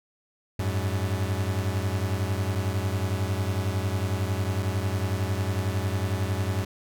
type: beating tone pair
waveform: 40% pulse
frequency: 93.4 / 104.4 Hz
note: F#2 / G#2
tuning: +17 / +10 cents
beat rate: 11 Hz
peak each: -26 / -28 dBFS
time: 0.59-6.65 s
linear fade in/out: 5 ms
effects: none